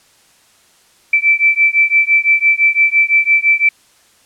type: beating tone pair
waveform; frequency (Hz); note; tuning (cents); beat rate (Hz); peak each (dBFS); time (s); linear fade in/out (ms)
sine; 2324 / 2329.9; D7 / D7; -19 / -14; 5.9; -12; 1.13-3.69; 5
effects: white hiss -51 dBFS RMS until 4.25 s + low-pass 10000 Hz 12 dB/octave